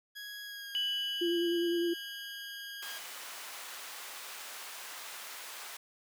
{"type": "tone with pitch glide", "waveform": "20% pulse", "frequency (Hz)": [1661.2, 1626.1], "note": ["G#6", "G#6"], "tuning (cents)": [0, -37], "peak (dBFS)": -37, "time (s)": [0.15, 2.99], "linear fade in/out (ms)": 20, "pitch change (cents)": -37, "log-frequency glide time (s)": [0.44, 0.71]}
{"type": "tone with exponential decay", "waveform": "sine", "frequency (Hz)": 2973, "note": "F#7", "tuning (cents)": 8, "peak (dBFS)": -29, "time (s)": [0.75, 4.11], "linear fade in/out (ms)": 0, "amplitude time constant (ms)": 730}
{"type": "tone with vibrato", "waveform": "sine", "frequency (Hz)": 343.4, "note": "F4", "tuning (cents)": -29, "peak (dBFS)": -28, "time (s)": [1.21, 1.94], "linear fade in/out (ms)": 10, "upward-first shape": "sine", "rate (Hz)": 9.8, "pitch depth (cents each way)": 23}
{"type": "high-pass noise", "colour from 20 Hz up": "pink", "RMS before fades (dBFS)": -45, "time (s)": [2.82, 5.77], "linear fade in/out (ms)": 5, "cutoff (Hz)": 960, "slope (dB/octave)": 12}
{"effects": []}